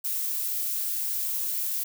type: noise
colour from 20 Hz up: violet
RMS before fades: -29 dBFS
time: 0.04-1.84 s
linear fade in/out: 10 ms
effects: none